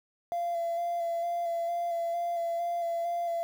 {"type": "tone with vibrato", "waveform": "triangle", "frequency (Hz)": 684, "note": "F5", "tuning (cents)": -36, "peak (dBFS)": -25, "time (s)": [0.32, 3.43], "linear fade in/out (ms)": 0, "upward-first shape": "square", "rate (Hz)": 2.2, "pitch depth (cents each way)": 17, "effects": ["tanh soft clip ceiling -25 dBFS", "9-bit"]}